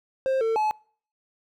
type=tone with pitch steps; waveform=triangle; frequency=529 / 449.9 / 857 Hz; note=C5 / A4 / A5; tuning=+19 / +39 / -46 cents; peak=-19 dBFS; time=0.26-0.71 s; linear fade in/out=0 ms; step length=150 ms; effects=noise-tail reverb RT60 0.5 s tail -26 dB re dry